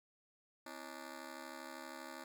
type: ring-modulated tone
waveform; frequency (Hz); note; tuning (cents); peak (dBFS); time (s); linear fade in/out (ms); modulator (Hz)
10% pulse; 294.4; D4; +4; -36; 0.66-2.24; 5; 36.3
effects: none